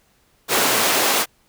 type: noise with high-pass filter sweep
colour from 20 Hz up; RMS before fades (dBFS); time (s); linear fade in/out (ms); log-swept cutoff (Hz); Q
pink; -18; 0.48-1.26; 50; 300 to 500; 0.72
effects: pink hiss -60 dBFS RMS until 1.48 s